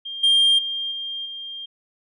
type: tone with level steps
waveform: sine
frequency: 3200 Hz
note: G7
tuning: 35 cents sharp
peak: -29 / -11 / -24 / -27 / -31 dBFS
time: 0.05-1.66 s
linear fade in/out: 10 ms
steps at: 0.23 / 0.58 / 0.91 / 1.25 s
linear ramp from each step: 10 ms
effects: tanh soft clip ceiling -12 dBFS